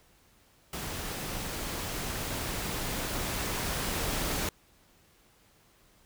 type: noise with level ramp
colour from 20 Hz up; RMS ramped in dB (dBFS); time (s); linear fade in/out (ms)
pink; -37 to -31; 0.73-4.49; 2
effects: pink hiss -63 dBFS RMS until 6.05 s